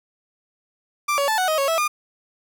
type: tone with pitch steps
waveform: 30% pulse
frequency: 1178 / 563 / 876 / 741 / 628 / 552 / 654 / 1212 Hz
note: D6 / C#5 / A5 / F#5 / D#5 / C#5 / E5 / D#6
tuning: +5 / +27 / -8 / +2 / +16 / -7 / -14 / -46 cents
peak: -16 dBFS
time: 1.08-1.88 s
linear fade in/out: 10 ms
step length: 100 ms
effects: none